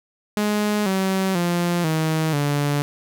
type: tone with pitch steps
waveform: sawtooth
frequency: 209.2 / 190.73 / 173.89 / 158.54 / 144.55 Hz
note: G#3 / G3 / F3 / D#3 / D3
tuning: +13 / -47 / -7 / +33 / -27 cents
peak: -15 dBFS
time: 0.37-2.82 s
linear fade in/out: 0 ms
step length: 490 ms
effects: none